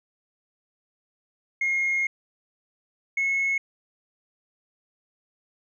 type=tone pair in turn; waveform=sine; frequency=2145 / 2184 Hz; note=C7 / C#7; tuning=+42 / -26 cents; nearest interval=unison; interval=32 cents; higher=second; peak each=-20 dBFS; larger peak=neither; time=1.61-2.07 / 3.17-3.58 s; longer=first; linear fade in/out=5 ms; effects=tanh soft clip ceiling -19 dBFS